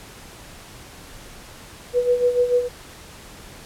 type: tone with tremolo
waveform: sine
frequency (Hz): 490.4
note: B4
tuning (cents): -12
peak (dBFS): -13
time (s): 1.93-2.69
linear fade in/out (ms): 50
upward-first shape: sine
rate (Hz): 6.8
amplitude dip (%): 70
effects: pink hiss -42 dBFS RMS until 3.65 s + low-pass 12000 Hz 12 dB/octave